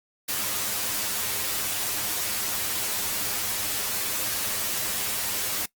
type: noise with comb filter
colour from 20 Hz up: white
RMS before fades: -28 dBFS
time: 0.28-5.66 s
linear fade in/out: 10 ms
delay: 9.7 ms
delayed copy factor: +0.95
effects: noise-tail reverb RT60 0.1 s tail -20 dB re dry + Opus 48 kbps